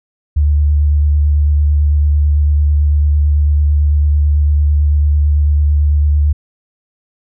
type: tone with vibrato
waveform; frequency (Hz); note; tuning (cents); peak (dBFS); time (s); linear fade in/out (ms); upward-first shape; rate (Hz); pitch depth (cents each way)
sine; 73.7; D2; +7; -8; 0.36-6.33; 10; square; 9; 15
effects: none